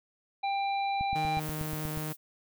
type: harmonic tone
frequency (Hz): 792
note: G5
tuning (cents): +18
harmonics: 1 / 3 / 5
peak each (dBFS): -28 / -38 / -42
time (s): 0.43-1.4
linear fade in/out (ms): 10
type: click train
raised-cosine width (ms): 5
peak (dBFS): -26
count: 9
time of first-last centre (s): 1.01-1.974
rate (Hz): 8.3
type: tone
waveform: sawtooth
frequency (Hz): 154.2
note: D#3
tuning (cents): -15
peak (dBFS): -30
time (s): 1.15-2.13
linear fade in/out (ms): 10
type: noise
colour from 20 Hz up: violet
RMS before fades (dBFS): -42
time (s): 1.38-2.17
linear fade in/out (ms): 50
effects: none